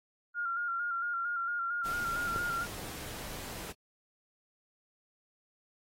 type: tone with vibrato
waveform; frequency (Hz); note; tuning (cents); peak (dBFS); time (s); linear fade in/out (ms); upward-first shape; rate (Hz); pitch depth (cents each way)
sine; 1396.9; F6; 0; -31; 0.34-2.67; 50; square; 4.4; 31
type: noise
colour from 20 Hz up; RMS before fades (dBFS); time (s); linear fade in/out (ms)
pink; -43; 1.84-3.73; 20
type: click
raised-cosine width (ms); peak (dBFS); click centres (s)
2; -26; 2.361
effects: AAC 48 kbps